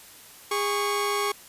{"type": "tone pair together", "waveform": "sawtooth", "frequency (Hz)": [408.7, 1108.7], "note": ["G#4", "C#6"], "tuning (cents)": [-28, 0], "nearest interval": "octave + perfect fourth", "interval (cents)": 1728, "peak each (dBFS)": -23, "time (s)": [0.51, 1.32], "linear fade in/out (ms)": 5, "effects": ["white hiss -48 dBFS RMS until 1.48 s", "resampled to 32000 Hz"]}